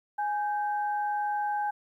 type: tone pair together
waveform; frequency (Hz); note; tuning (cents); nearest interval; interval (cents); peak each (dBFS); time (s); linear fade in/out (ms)
sine; 830.6 / 1558.5; G#5 / G6; 0 / -11; major seventh; 1089; -27 / -37; 0.18-1.71; 10
effects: 11-bit